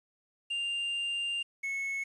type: tone pair in turn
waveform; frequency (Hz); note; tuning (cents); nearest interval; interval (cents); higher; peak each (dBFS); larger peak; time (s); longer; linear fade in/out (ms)
triangle; 2794 / 2196; F7 / C#7; 0 / -17; major third; 417; first; -29 / -30; first; 0.5-1.43 / 1.63-2.04; first; 10
effects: resampled to 24000 Hz + 10-bit